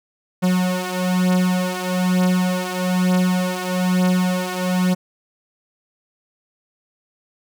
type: beating tone pair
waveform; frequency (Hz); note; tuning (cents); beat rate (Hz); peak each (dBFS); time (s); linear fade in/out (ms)
45% pulse; 181.8 / 182.9; F#3 / F#3; -30 / -20; 1.1; -21 / -19; 0.42-4.95; 20
effects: none